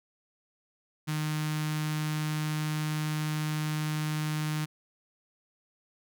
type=tone with notch filter; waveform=sawtooth; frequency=153.3 Hz; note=D#3; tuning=25 cents flat; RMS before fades=-31 dBFS; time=1.07-4.66 s; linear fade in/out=20 ms; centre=530 Hz; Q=0.6; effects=none